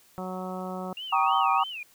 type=harmonic tone; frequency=185 Hz; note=F#3; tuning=in tune; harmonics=1 / 2 / 3 / 4 / 5 / 6 / 7; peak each=-35 / -40 / -39 / -39 / -43 / -44 / -43 dBFS; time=0.18-0.93 s; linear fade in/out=0 ms
type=tone with vibrato; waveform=sine; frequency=2731 Hz; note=F7; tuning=39 cents flat; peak=-34 dBFS; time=0.97-1.83 s; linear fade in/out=2 ms; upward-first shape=sine; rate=3.2 Hz; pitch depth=220 cents each way
type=chord; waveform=sine; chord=Eb dominant seventh; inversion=first; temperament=just; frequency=777.8 / 933.4 / 1120.1 / 1244.5 Hz; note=G5 / Bb5 / Db6 / Eb6; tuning=-14 / +2 / +18 / 0 cents; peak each=-26 dBFS; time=1.12-1.64 s; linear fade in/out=10 ms
effects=white hiss -59 dBFS RMS until 1.94 s